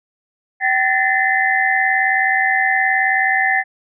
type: tone cluster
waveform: sine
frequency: 768 / 1749 / 1828 / 2043 Hz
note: G5 / A6 / A#6 / C7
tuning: -36 / -11 / -34 / -42 cents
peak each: -19 dBFS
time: 0.6-3.64 s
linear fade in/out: 50 ms
effects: none